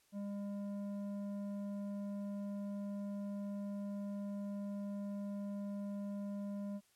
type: tone with low-pass filter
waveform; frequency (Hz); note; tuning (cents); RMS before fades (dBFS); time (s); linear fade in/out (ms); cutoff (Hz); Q
square; 201.8; G#3; -49; -42; 0.12-6.81; 50; 590; 0.95
effects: white hiss -72 dBFS RMS until 6.95 s + low-pass 12000 Hz 12 dB/octave